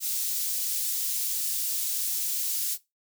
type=high-pass noise; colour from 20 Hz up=white; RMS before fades=-29 dBFS; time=0-2.78 s; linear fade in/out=50 ms; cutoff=5000 Hz; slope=12 dB/octave; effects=noise-tail reverb RT60 0.2 s tail -18 dB re dry